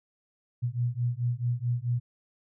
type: beating tone pair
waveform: sine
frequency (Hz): 118.9 / 123.5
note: A#2 / B2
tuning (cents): +35 / 0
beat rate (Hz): 4.6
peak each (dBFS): -29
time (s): 0.62-2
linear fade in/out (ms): 20
effects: none